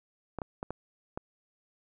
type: clicks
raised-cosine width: 1 ms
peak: -21 dBFS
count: 5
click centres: 0.387 / 0.418 / 0.629 / 0.706 / 1.175 s
effects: none